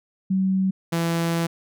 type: tone pair in turn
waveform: sine / sawtooth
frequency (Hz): 190 / 167.42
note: F#3 / E3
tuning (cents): +46 / +27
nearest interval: major second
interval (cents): 219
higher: first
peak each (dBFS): -18 / -17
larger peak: second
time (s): 0.3-0.71 / 0.92-1.47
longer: second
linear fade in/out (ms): 10
effects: none